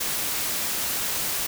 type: noise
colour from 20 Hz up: white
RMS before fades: -27 dBFS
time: 0-1.47 s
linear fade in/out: 10 ms
effects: none